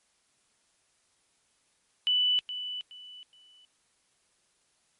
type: tone with echo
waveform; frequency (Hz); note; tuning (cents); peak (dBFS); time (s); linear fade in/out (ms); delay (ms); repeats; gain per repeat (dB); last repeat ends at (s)
sine; 2980; F#7; +12; -22; 2.07-2.39; 0; 420; 3; -11; 3.65
effects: white hiss -70 dBFS RMS until 4.99 s + MP3 48 kbps